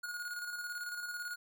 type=tone with tremolo; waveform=square; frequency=1441 Hz; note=F#6; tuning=46 cents flat; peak=-38 dBFS; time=0.03-1.36 s; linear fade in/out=10 ms; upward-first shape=square; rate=18 Hz; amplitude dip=40%; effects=none